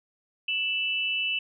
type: tone pair together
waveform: sine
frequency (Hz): 2646 / 2960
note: E7 / F#7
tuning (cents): +6 / 0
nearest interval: major second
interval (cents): 194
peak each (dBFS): -27 / -29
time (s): 0.48-1.39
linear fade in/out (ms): 5
effects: none